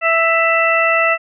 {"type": "harmonic tone with a mistuned harmonic", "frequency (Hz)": 660, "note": "E5", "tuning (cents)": 2, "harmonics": [1, 2, 3, 4], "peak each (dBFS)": [-17, -17, -17, -17], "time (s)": [0.01, 1.18], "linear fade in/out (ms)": 50, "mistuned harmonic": 4, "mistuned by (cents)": 18, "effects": []}